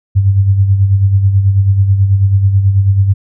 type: tone with tremolo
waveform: sine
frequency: 98 Hz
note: G2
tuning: in tune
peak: -4 dBFS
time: 0.15-3.14 s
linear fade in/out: 20 ms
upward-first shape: sine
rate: 9.2 Hz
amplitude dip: 55%
effects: none